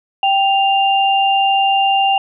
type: tone pair together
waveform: sine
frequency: 784 / 2794 Hz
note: G5 / F7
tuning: 0 / 0 cents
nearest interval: octave + minor seventh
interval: 2200 cents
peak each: -12 / -17 dBFS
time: 0.23-2.18 s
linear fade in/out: 2 ms
effects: none